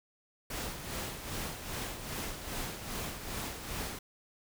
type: noise with tremolo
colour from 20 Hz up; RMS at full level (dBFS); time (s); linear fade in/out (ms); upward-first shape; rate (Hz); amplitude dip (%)
pink; -37; 0.5-3.99; 5; sine; 2.5; 55
effects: none